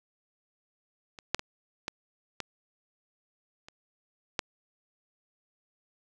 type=clicks; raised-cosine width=0.2 ms; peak=-27 / -7 / -19 / -15 / -16 / -29 / -10 dBFS; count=7; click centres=1.188 / 1.346 / 1.394 / 1.881 / 2.403 / 3.685 / 4.392 s; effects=none